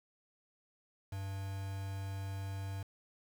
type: tone with quantisation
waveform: triangle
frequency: 97.4 Hz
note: G2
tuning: 11 cents flat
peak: -36 dBFS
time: 1.12-2.83 s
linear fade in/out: 5 ms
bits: 8
effects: none